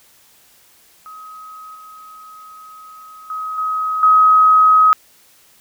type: tone with level steps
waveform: sine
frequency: 1267 Hz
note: D#6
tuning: 31 cents sharp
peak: -33 / -36 / -22 / -17 / -7 dBFS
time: 1.06-4.93 s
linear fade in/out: 0 ms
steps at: 1.75 / 3.3 / 3.58 / 4.03 s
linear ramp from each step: 2 ms
effects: white hiss -51 dBFS RMS until 5.6 s